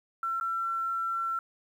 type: tone with dropouts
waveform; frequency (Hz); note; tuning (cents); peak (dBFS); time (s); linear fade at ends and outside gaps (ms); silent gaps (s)
sine; 1351; E6; +42; -28; 0.23-1.39; 2; 0.4-0.41
effects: 10-bit